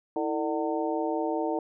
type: harmonic tone with a mistuned harmonic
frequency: 150 Hz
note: D3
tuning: 37 cents sharp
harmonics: 2 / 3 / 4 / 5 / 6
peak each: -30 / -32 / -33 / -34 / -35 dBFS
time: 0.16-1.59 s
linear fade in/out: 2 ms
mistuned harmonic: 2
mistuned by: +140 cents
effects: none